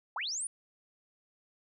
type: linear sweep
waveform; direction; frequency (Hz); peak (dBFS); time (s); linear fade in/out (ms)
sine; up; 718 to 9860; -33; 0.16-0.47; 2
effects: none